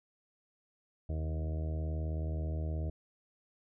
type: harmonic tone with a mistuned harmonic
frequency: 78.8 Hz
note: D#2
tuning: 23 cents sharp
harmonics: 1 / 2 / 3 / 4 / 5 / 6 / 7 / 8 / 9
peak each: -33 / -41 / -53 / -47 / -52 / -52 / -54 / -49 / -59 dBFS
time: 1.09-2.9 s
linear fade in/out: 5 ms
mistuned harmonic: 2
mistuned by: -21 cents
effects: none